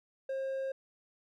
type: tone with hard clipping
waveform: sine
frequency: 535 Hz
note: C5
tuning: 38 cents sharp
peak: -34 dBFS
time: 0.29-0.72 s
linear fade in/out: 5 ms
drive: 3 dB
effects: none